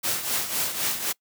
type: noise with tremolo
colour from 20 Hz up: white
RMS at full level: -24 dBFS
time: 0.03-1.13 s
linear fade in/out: 20 ms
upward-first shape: triangle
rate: 3.9 Hz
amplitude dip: 70%
effects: noise-tail reverb RT60 0.1 s tail -24 dB re dry + high-pass 100 Hz 12 dB/octave